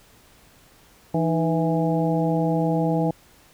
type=harmonic tone with a mistuned harmonic; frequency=164.81 Hz; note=E3; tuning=in tune; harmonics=1 / 2 / 3 / 4 / 5; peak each=-22 / -25 / -27 / -28 / -29 dBFS; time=1.14-3.11 s; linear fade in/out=5 ms; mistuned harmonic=2; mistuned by=-88 cents; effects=pink hiss -54 dBFS RMS until 3.53 s